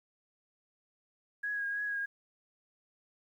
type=tone with vibrato; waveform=sine; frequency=1650 Hz; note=G#6; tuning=12 cents flat; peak=-32 dBFS; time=1.43-2.06 s; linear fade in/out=10 ms; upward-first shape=triangle; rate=3.1 Hz; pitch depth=30 cents each way; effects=11-bit